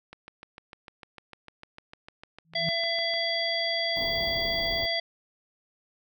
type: click train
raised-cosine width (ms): 0.3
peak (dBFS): -27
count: 21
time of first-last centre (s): 0.13-3.138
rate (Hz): 6.65
type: tone with exponential growth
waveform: sine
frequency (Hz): 162.8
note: E3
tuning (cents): -21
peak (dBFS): -27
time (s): 2.45-2.69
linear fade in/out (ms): 0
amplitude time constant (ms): 51
type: harmonic tone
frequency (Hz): 671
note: E5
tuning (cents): +31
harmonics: 1 / 3 / 5 / 7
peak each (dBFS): -31 / -31 / -31 / -31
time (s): 2.55-5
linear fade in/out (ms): 5
type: band-stop noise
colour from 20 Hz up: pink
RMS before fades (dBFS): -38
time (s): 3.96-4.86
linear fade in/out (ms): 5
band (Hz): 1000 to 16000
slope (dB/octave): 48
effects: none